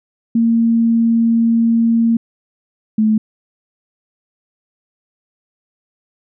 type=tone pair in turn; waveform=sine; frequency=229.8 / 216.9 Hz; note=A#3 / A3; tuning=-25 / -25 cents; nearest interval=minor second; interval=100 cents; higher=first; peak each=-10 dBFS; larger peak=neither; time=0.35-2.17 / 2.98-3.18 s; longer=first; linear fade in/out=5 ms; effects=none